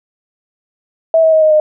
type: tone with pitch steps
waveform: sine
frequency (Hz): 651 / 641.3 / 631.7 / 622.3 / 613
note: E5 / E5 / D#5 / D#5 / D#5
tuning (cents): -22 / -48 / +26 / 0 / -26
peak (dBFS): -6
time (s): 1.14-1.6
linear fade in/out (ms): 2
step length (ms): 92
effects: none